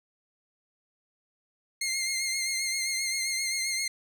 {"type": "tone with vibrato", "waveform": "15% pulse", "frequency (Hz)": 2120, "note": "C7", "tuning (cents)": 22, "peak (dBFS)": -21, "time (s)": [1.81, 3.88], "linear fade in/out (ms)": 5, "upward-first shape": "triangle", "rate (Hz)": 7.6, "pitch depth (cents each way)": 44, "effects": []}